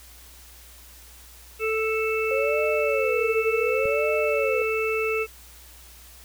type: harmonic tone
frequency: 440 Hz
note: A4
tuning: in tune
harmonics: 1 / 3 / 5 / 6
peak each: -24 / -32 / -34 / -28 dBFS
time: 1.59-5.27 s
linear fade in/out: 50 ms
type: tone with vibrato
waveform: sine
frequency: 522 Hz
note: C5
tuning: 4 cents flat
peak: -24 dBFS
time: 2.31-4.62 s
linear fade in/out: 2 ms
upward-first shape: sine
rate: 0.68 Hz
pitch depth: 260 cents each way
type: click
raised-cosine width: 5 ms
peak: -26 dBFS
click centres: 3.856 s
effects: added 60 Hz sine -49 dBFS peak until 6.24 s + white hiss -49 dBFS RMS until 6.24 s